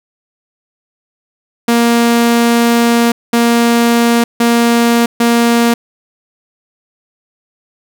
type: tone bursts at uneven times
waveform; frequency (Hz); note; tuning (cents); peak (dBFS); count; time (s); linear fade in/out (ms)
sawtooth; 234.8; A#3; +13; -4; 4; 1.68-3.12 / 3.33-4.24 / 4.4-5.06 / 5.2-5.74; 5
effects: none